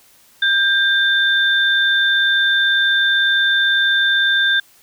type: tone pair together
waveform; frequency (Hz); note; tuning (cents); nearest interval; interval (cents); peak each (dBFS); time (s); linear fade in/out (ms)
sine; 1592 / 3571; G6 / A7; +26 / +25; octave + major second; 1399; -14 / -17; 0.42-4.6; 5
effects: white hiss -51 dBFS RMS until 4.82 s